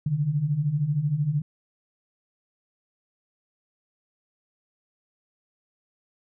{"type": "beating tone pair", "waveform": "sine", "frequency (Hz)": [137.9, 150.9], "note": ["C#3", "D3"], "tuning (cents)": [-9, 47], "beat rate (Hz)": 13, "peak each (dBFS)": [-28, -23], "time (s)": [0.06, 1.42], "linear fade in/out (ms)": 5, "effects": []}